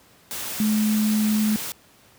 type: tone in noise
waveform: sine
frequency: 214.2 Hz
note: A3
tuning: 46 cents flat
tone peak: -18 dBFS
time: 0.6-1.56 s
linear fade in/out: 0 ms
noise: white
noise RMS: -31 dBFS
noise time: 0.31-1.72 s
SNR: +10 dB
effects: pink hiss -54 dBFS RMS until 2.18 s + high-pass 80 Hz 12 dB/octave